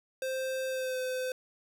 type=tone with pitch glide; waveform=square; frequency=523.3 to 511.9 Hz; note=C5 to C5; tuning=0 to -38 cents; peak=-32 dBFS; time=0.22-1.32 s; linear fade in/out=2 ms; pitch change=-38 cents; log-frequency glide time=0.68-0.98 s; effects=none